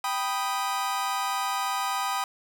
40% pulse chord, G augmented, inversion none, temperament equal, 784 / 987.8 / 1244.5 Hz, G5 / B5 / D#6, 0 / 0 / 0 cents, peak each -30 dBFS, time 0.04-2.24 s, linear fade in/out 2 ms, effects none

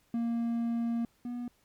triangle tone pair in turn, 233.1 / 242.5 Hz, A#3 / B3, 0 / -31 cents, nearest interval minor second, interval 69 cents, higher second, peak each -26 / -32 dBFS, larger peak first, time 0.14-1.05 / 1.25-1.48 s, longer first, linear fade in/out 2 ms, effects pink hiss -69 dBFS RMS until 1.64 s + MP3 96 kbps

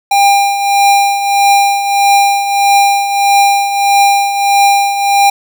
square tone with tremolo, 800 Hz, G5, 35 cents sharp, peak -5 dBFS, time 0.11-5.3 s, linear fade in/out 5 ms, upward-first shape triangle, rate 1.6 Hz, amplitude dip 65%, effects none

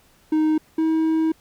triangle tone pair in turn, 311.1 / 319.8 Hz, D#4 / D#4, 0 / +48 cents, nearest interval unison, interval 48 cents, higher second, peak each -14 / -15 dBFS, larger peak first, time 0.32-0.58 / 0.78-1.32 s, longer second, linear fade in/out 5 ms, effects pink hiss -57 dBFS RMS until 1.4 s

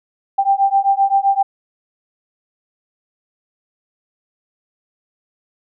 sine beating tone pair, 784 / 791.7 Hz, G5 / G5, 0 / +17 cents, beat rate 7.7 Hz, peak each -15 dBFS, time 0.38-1.43 s, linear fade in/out 10 ms, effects none

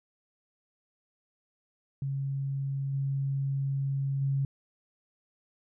sine tone with level steps, 137.3 Hz, C#3, 16 cents flat, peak -29 / -27 / -25 dBFS, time 2.02-4.45 s, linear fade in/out 2 ms, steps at 2.93 / 4.21 s, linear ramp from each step 10 ms, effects none

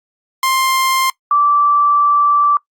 sawtooth / sine tone pair in turn, 1053 / 1164.6 Hz, C6 / D6, +11 / -15 cents, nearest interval major second, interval 174 cents, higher second, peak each -9 dBFS, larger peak neither, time 0.43-1.1 / 1.31-2.57 s, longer second, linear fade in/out 2 ms, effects noise-tail reverb RT60 0.1 s tail -21 dB re dry + Opus 48 kbps

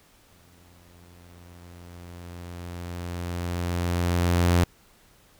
sawtooth tone with exponential growth, 87.31 Hz, F2, in tune, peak -13 dBFS, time 0.31-4.64 s, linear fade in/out 0 ms, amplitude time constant 940 ms, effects pink hiss -58 dBFS RMS until 5.39 s

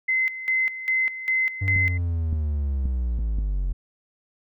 sine tone with tremolo, 2056 Hz, C7, 31 cents flat, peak -19 dBFS, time 0.08-1.98 s, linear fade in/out 10 ms, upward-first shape square, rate 2.5 Hz, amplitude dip 75%
triangle linear sweep, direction down, 97.2 to 43.14 Hz, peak -20 dBFS, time 1.61-3.73 s, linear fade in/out 10 ms
clicks, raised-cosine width 5 ms, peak -20 dBFS, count 5, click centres 1.762 / 2.329 / 2.856 / 3.19 / 3.386 s
effects none

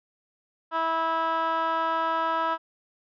15% pulse tone with band-pass filter, 326.5 Hz, E4, 17 cents flat, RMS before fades -26 dBFS, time 0.71-2.58 s, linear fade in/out 50 ms, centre 1200 Hz, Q 1.9, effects resampled to 11025 Hz

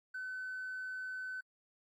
triangle tone, 1515 Hz, F#6, 40 cents sharp, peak -36 dBFS, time 0.14-1.41 s, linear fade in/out 10 ms, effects tanh soft clip ceiling -36 dBFS + AAC 48 kbps

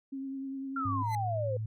sine tone with vibrato, 270 Hz, C#4, 45 cents flat, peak -35 dBFS, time 0.12-1.03 s, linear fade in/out 10 ms, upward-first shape triangle, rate 10 Hz, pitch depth 25 cents each way
sine exponential sweep, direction down, 1399 to 493.9 Hz, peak -31 dBFS, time 0.76-1.57 s, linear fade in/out 5 ms
sine tone with pitch glide, 101.4 to 109.31 Hz, G#2 to A2, -41 to -11 cents, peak -32 dBFS, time 0.85-1.66 s, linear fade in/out 5 ms, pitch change +130 cents, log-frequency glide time 0.95-1.09 s
sawtooth tone with exponential growth, 2034 Hz, C7, 50 cents flat, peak -34 dBFS, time 1.01-1.15 s, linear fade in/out 1 ms, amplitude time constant 29 ms
effects none

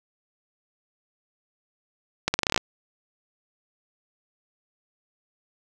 accelerating click train, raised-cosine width 0.2 ms, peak -4 dBFS, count 10, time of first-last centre 2.28-2.577 s, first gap 60 ms, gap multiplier 0.84, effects none

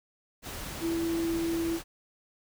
sine tone in noise, 332.2 Hz, E4, 13 cents sharp, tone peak -27 dBFS, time 0.8-1.8 s, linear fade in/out 50 ms, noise pink, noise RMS -39 dBFS, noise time 0.42-1.84 s, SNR +9 dB, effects none

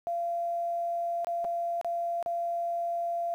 sine tone with dropouts, 686 Hz, F5, 31 cents flat, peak -28 dBFS, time 0.07-3.34 s, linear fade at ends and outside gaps 0 ms, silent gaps 1.246-1.27 / 1.444-1.449 / 1.813-1.846 / 2.227-2.261 s, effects 10-bit

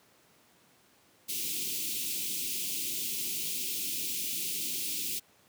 white band-stop noise, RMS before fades -34 dBFS, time 1.28-5.2 s, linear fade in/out 20 ms, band 400 to 2400 Hz, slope 48 dB/octave, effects pink hiss -63 dBFS RMS until 5.48 s + high-pass 150 Hz 12 dB/octave

